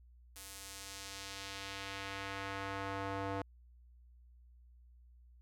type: tone with band-pass filter sweep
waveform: square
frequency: 98 Hz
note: G2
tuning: in tune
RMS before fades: -43 dBFS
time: 0.36-3.42 s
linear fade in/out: 0 ms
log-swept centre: 11000 to 740 Hz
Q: 0.83
effects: added 60 Hz sine -58 dBFS peak until 5.41 s